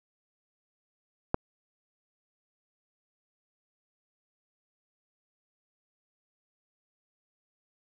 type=click; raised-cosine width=1 ms; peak=-10 dBFS; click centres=1.344 s; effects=none